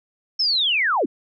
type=linear sweep; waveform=sine; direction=down; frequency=5400 to 206.8 Hz; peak=-17 dBFS; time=0.39-1.06 s; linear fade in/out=10 ms; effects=none